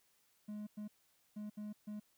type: tone bursts at uneven times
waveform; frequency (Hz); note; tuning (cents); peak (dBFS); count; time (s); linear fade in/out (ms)
triangle; 210; G#3; +19; -40; 5; 0.48-0.67 / 0.77-0.88 / 1.36-1.5 / 1.57-1.73 / 1.87-2; 10
effects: white hiss -74 dBFS RMS until 2.17 s